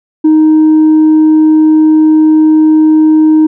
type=tone with tanh clipping; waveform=triangle; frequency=311.6 Hz; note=D#4; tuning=3 cents sharp; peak=-3 dBFS; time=0.24-3.47 s; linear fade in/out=10 ms; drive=6 dB; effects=none